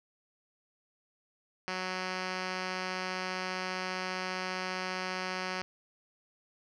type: tone with low-pass filter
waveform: 5% pulse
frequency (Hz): 185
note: F#3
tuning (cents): 0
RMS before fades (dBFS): -36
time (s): 1.68-5.62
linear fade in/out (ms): 0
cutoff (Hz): 4200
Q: 2.6
effects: none